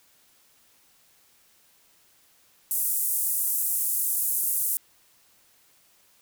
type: band-pass noise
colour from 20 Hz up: white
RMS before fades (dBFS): -26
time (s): 2.71-4.77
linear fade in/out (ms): 0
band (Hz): 9100 to 16000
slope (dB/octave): 24
effects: white hiss -61 dBFS RMS until 6.21 s